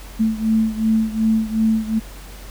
sine beating tone pair, 220 / 222.7 Hz, A3 / A3, 0 / +21 cents, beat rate 2.7 Hz, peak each -17 / -20 dBFS, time 0.19-2 s, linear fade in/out 20 ms, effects added 47 Hz sine -35 dBFS peak until 2.5 s + pink hiss -41 dBFS RMS until 2.5 s

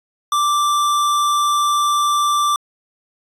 sine tone with hard clipping, 1174.7 Hz, D6, in tune, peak -16 dBFS, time 0.32-2.56 s, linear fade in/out 2 ms, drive 17 dB, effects resampled to 32000 Hz

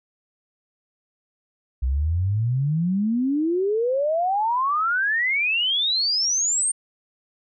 sine exponential sweep, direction up, 61.2 to 8870 Hz, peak -19 dBFS, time 1.82-6.72 s, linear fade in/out 10 ms, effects none

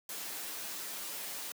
white noise with comb filter, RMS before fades -41 dBFS, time 0.09-1.52 s, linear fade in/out 2 ms, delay 8.1 ms, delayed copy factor -0.6, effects high-pass 200 Hz 12 dB/octave

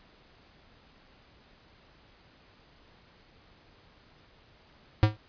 square tone with exponential decay, 106.8 Hz, G#2, 49 cents sharp, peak -14 dBFS, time 5.03-5.17 s, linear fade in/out 0 ms, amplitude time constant 30 ms, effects pink hiss -59 dBFS RMS until 5.28 s + resampled to 11025 Hz

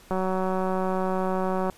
click train, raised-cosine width 1 ms, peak -14 dBFS, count 298, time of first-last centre 0.11-1.698 s, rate 187 Hz, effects pink hiss -53 dBFS RMS until 1.77 s + resampled to 32000 Hz

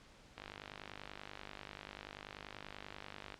click train, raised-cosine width 0.3 ms, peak -30 dBFS, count 150, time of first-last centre 0.38-3.342 s, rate 50.3 Hz, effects pink hiss -61 dBFS RMS until 3.39 s + low-pass 6000 Hz 12 dB/octave

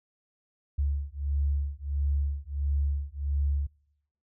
sine beating tone pair, 70.3 / 71.8 Hz, C#2 / D2, +25 / -39 cents, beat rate 1.5 Hz, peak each -29 dBFS, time 0.78-3.67 s, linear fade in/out 10 ms, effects noise-tail reverb RT60 0.9 s tail -26 dB re dry

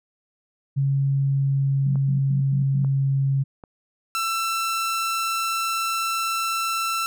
sine tone with pitch glide, 137.8 to 136.61 Hz, C#3 to C#3, -10 to -25 cents, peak -18 dBFS, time 0.76-3.44 s, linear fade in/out 20 ms, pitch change -15 cents, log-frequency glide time 1.11-2.52 s
sine tone bursts, 185 Hz, F#3, in tune, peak -28 dBFS, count 5, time 1.86-2.85 s, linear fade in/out 5 ms, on 110 ms, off 110 ms
clicks, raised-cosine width 1 ms, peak -27 dBFS, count 3, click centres 1.957 / 2.847 / 3.638 s
sawtooth tone, 1338 Hz, E6, 25 cents sharp, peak -19 dBFS, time 4.15-7.06 s, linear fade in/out 0 ms
effects none

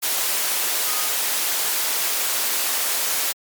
sine tone in noise, 1244.5 Hz, D#6, in tune, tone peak -32 dBFS, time 0.86-1.08 s, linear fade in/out 20 ms, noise white, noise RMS -22 dBFS, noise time 0.02-3.33 s, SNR -13 dB, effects high-pass 400 Hz 12 dB/octave + MP3 96 kbps

